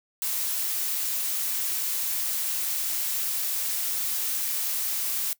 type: noise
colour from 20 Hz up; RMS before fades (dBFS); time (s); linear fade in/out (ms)
blue; -28; 0.22-5.33; 0
effects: noise-tail reverb RT60 0.1 s tail -20 dB re dry